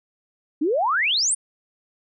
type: exponential sweep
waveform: sine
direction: up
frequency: 277.2 to 9610 Hz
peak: -18 dBFS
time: 0.61-1.35 s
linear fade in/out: 10 ms
effects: none